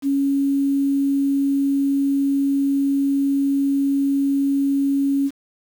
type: tone with quantisation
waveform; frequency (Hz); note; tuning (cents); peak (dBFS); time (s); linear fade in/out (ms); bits
sine; 277.2; C#4; 0; -16; 0.02-5.31; 50; 7
effects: none